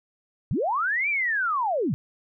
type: linear two-way sweep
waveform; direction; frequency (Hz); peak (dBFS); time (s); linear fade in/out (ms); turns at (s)
sine; up then down; 88.2 to 2400 to 107.8; -22; 0.51-1.94; 0; 1.09
effects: none